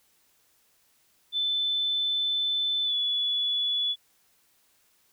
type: tone with pitch glide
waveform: sine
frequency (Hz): 3520 to 3420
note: A7 to A7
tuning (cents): 0 to -50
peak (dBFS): -24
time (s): 1.32-3.96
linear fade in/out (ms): 50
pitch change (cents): -50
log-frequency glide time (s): 2.84-2.94
effects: white hiss -66 dBFS RMS until 5.12 s